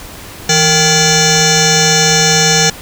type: tone with frequency modulation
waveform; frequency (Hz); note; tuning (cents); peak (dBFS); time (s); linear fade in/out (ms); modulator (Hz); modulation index
sine; 2947; F#7; -8; -5; 0.49-2.7; 5; 622; 6.3
effects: tanh soft clip ceiling -5 dBFS + pink hiss -31 dBFS RMS until 2.81 s